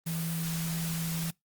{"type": "tone in noise", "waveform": "sine", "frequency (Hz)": 164.81, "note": "E3", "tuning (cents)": 0, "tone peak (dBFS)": -31, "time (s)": [0.06, 1.31], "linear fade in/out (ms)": 10, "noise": "white", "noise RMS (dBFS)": -38, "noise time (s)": [0.06, 1.31], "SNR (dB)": 4, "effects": ["noise-tail reverb RT60 0.2 s tail -26 dB re dry", "Opus 32 kbps"]}